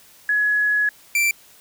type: tone pair in turn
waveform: sine / 45% pulse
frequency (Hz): 1686 / 2347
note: G#6 / D7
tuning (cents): +26 / -2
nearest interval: tritone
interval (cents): 572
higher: second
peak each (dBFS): -16 / -16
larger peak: neither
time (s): 0.29-0.89 / 1.15-1.31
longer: first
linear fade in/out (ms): 2
effects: white hiss -50 dBFS RMS until 1.6 s